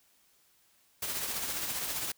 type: noise with tremolo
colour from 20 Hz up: white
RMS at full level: -33 dBFS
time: 1.02-2.12 s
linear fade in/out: 5 ms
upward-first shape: triangle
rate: 15 Hz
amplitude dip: 45%
effects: white hiss -67 dBFS RMS until 2.17 s